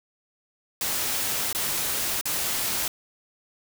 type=noise with dropouts; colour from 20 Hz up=white; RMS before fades=-27 dBFS; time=0.81-2.88 s; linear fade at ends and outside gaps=2 ms; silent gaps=1.528-1.548 / 2.212-2.255 s; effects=none